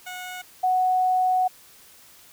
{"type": "tone pair in turn", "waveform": ["15% pulse", "sine"], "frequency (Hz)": [731, 739.9], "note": ["F#5", "F#5"], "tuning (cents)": [-21, 0], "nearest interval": "unison", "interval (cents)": 21, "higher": "second", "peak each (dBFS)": [-27, -18], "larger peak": "second", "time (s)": [[0.06, 0.42], [0.63, 1.48]], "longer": "second", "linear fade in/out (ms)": 10, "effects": ["white hiss -51 dBFS RMS until 2.32 s"]}